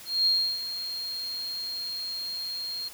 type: tone with ADSR envelope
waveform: sine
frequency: 4231 Hz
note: C8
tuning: 19 cents sharp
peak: -19 dBFS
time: 0.05-2.89 s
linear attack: 210 ms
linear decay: 320 ms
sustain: -12 dB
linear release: 14 ms
effects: white hiss -46 dBFS RMS until 2.93 s